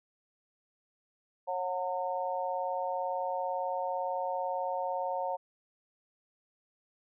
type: harmonic tone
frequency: 182.1 Hz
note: F#3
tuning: 27 cents flat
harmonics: 3 / 4 / 5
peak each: -35 / -35 / -35 dBFS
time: 1.47-5.37 s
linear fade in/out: 20 ms
effects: none